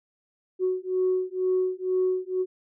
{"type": "beating tone pair", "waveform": "sine", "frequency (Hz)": [369.3, 371.4], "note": ["F#4", "F#4"], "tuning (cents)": [-3, 7], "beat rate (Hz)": 2.1, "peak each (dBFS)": -25, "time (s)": [0.59, 2.46], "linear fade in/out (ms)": 50, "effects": ["tanh soft clip ceiling -16 dBFS"]}